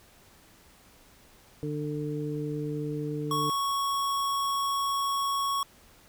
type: harmonic tone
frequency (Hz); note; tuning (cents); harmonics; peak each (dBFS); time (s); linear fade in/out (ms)
149.1; D3; +27; 1 / 2 / 3; -33 / -34 / -35; 1.63-3.5; 0
type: tone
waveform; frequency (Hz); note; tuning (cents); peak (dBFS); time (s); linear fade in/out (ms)
square; 1108.7; C#6; 0; -27; 3.31-5.63; 2
effects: pink hiss -57 dBFS RMS until 6.08 s